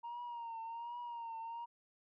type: tone with vibrato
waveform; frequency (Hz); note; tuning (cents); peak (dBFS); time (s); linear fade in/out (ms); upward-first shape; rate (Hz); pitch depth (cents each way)
sine; 934; A#5; +3; -40; 0.03-1.66; 20; triangle; 1.3; 65
effects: tanh soft clip ceiling -40 dBFS

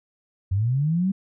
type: linear sweep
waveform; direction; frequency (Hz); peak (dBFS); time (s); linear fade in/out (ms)
sine; up; 89.9 to 197.7; -19; 0.51-1.12; 10
effects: none

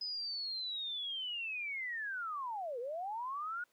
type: linear two-way sweep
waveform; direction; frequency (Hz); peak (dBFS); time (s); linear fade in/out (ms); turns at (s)
sine; down then up; 5060 to 458.4 to 1468; -37; 0.01-3.64; 5; 2.79
effects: pink hiss -74 dBFS RMS until 3.72 s + high-pass 300 Hz 12 dB/octave

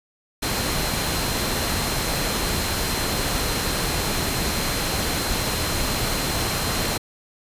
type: tone in noise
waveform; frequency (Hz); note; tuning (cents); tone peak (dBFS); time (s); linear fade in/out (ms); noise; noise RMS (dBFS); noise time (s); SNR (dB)
sine; 4138; C8; -20; -33; 0.42-6.98; 10; pink; -24; 0.42-6.98; -12
effects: resampled to 32000 Hz

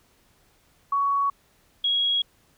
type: tone pair in turn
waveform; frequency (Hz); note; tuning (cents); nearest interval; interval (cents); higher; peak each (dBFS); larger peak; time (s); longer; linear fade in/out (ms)
sine; 1120 / 3310; C#6 / G#7; +18 / -6; octave + perfect fifth; 1876; second; -20; neither; 0.92-1.3 / 1.84-2.22; neither; 5
effects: pink hiss -62 dBFS RMS until 2.57 s

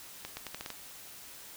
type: accelerating click train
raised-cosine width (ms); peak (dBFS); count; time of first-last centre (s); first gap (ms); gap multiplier
0.2; -21; 7; 0.25-0.703; 120; 0.81
effects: white hiss -49 dBFS RMS until 1.56 s

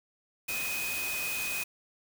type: tone in noise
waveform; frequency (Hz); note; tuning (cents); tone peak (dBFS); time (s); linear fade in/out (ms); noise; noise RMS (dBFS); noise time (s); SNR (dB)
sine; 2503; D#7; +10; -33; 0.48-1.64; 10; white; -36; 0.48-1.64; 0
effects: none

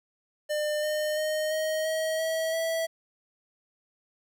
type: tone with pitch steps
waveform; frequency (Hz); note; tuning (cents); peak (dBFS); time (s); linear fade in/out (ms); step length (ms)
square; 600 / 608.7 / 617.6 / 626.6 / 635.7 / 644.9 / 654.3; D5 / D#5 / D#5 / D#5 / D#5 / E5 / E5; +37 / -38 / -13 / +12 / +37 / -38 / -13; -27; 0.49-2.87; 20; 340
effects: 10-bit

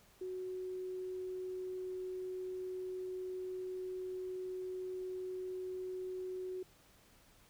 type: tone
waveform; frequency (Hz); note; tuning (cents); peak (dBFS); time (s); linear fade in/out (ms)
sine; 370; F#4; 0; -39; 0.21-6.63; 5
effects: pink hiss -65 dBFS RMS until 7.49 s

